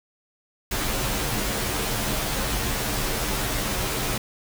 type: noise with comb filter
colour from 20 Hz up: pink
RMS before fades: -26 dBFS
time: 0.71-4.18 s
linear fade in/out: 5 ms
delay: 12 ms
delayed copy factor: -0.9
effects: none